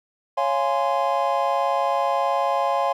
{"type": "chord", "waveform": "triangle", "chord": "Db major seventh", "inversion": "none", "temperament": "just", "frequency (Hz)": [554.4, 693, 831.5, 1039.4], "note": ["Db5", "F5", "Ab5", "C6"], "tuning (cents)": [0, -14, 2, -12], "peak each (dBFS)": -23, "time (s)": [0.37, 2.93], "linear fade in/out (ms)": 10, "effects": []}